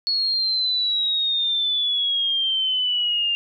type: exponential sweep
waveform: sine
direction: down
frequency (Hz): 4372 to 2794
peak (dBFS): -19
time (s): 0.07-3.35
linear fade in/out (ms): 0
effects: none